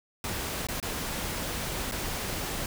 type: noise with dropouts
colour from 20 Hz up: pink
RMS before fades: -33 dBFS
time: 0.24-2.66 s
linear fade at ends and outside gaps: 2 ms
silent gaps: 0.67-0.686 / 0.801-0.827 / 1.914-1.92 s
effects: none